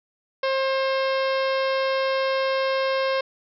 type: harmonic tone with a mistuned harmonic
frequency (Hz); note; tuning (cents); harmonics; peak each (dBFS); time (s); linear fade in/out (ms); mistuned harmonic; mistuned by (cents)
533; C5; +32; 1 / 2 / 3 / 4 / 5 / 6 / 7 / 8 / 9 / 10; -22 / -28 / -32 / -34 / -36 / -38 / -39 / -40 / -41 / -42; 0.43-3.21; 5; 8; -24
effects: none